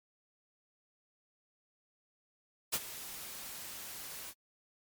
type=noise with ADSR envelope; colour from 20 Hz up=white; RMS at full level=-30 dBFS; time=2.72-4.34 s; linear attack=19 ms; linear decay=48 ms; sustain=-15 dB; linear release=51 ms; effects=MP3 96 kbps